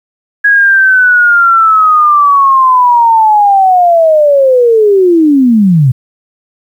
sine linear sweep, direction down, 1663 to 120 Hz, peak -3 dBFS, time 0.44-5.92 s, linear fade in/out 10 ms, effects 7-bit

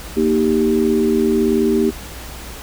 sine chord, Eb major, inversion second, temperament equal, 233.1 / 311.1 / 392 Hz, Bb3 / Eb4 / G4, 0 / 0 / 0 cents, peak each -17 / -19 / -16 dBFS, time 0.16-1.91 s, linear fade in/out 20 ms, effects added 60 Hz sine -34 dBFS peak until 2.62 s + pink hiss -34 dBFS RMS until 2.62 s

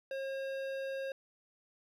sine tone with hard clipping, 539 Hz, C#5, 49 cents flat, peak -38 dBFS, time 0.11-1.12 s, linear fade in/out 2 ms, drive 13 dB, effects none

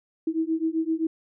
sine beating tone pair, 319 / 326.7 Hz, D#4 / E4, +43 / -15 cents, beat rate 7.7 Hz, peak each -26 dBFS, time 0.27-1.07 s, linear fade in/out 5 ms, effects none

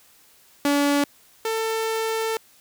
sawtooth tone pair in turn, 286 / 446.1 Hz, D4 / A4, -46 / +24 cents, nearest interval minor sixth, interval 770 cents, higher second, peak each -14 / -19 dBFS, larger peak first, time 0.65-1.04 / 1.45-2.37 s, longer second, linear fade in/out 2 ms, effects white hiss -55 dBFS RMS until 2.6 s

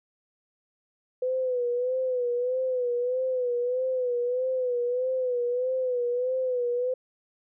sine tone with vibrato, 500 Hz, B4, 21 cents sharp, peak -24 dBFS, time 1.22-6.94 s, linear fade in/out 5 ms, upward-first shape sine, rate 1.6 Hz, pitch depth 64 cents each way, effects none

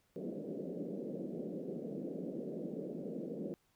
pink band-pass noise, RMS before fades -42 dBFS, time 0.16-3.54 s, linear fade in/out 0 ms, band 170 to 550 Hz, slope 48 dB/octave, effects pink hiss -75 dBFS RMS until 3.75 s

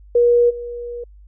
sine tone with level steps, 479.1 Hz, A#4, 47 cents sharp, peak -10 / -26 dBFS, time 0.15-1.04 s, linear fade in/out 5 ms, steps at 0.49 s, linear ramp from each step 20 ms, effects added 50 Hz sine -41 dBFS peak until 1.27 s

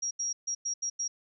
sine tone bursts at uneven times, 5660 Hz, F8, 22 cents sharp, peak -29 dBFS, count 6, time 0.02-0.11 / 0.19-0.33 / 0.47-0.55 / 0.65-0.74 / 0.82-0.9 / 0.99-1.08 s, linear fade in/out 10 ms, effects none

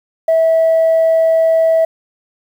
sine tone, 651 Hz, E5, 22 cents flat, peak -7 dBFS, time 0.28-1.85 s, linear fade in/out 5 ms, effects tanh soft clip ceiling -6 dBFS + 7-bit

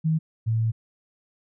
sine tone pair in turn, 159 / 112.43 Hz, D#3 / A2, +38 / +38 cents, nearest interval tritone, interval 600 cents, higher first, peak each -19 / -20 dBFS, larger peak first, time 0.04-0.19 / 0.46-0.72 s, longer second, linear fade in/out 20 ms, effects none

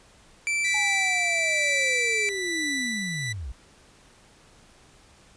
45% pulse tone, 2333 Hz, D7, 12 cents flat, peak -23 dBFS, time 0.47-2.29 s, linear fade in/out 0 ms
sawtooth tone with tremolo, 1975.5 Hz, B6, in tune, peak -22 dBFS, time 0.64-3.33 s, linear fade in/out 10 ms, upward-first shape sine, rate 1.1 Hz, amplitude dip 40%
sine linear sweep, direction down, 846 to 52.9 Hz, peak -31 dBFS, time 0.74-3.52 s, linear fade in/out 5 ms
effects pink hiss -55 dBFS RMS until 5.36 s + resampled to 22050 Hz

